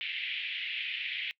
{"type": "band-pass noise", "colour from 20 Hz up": "pink", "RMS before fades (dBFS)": -36, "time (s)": [0.01, 1.31], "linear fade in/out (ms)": 0, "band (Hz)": [2100, 3300], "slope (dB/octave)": 48, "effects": ["noise-tail reverb RT60 0.1 s tail -22 dB re dry"]}